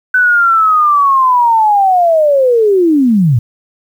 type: linear sweep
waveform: sine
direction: down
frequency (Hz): 1514 to 107.7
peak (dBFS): -6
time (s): 0.14-3.39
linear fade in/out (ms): 5
effects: 7-bit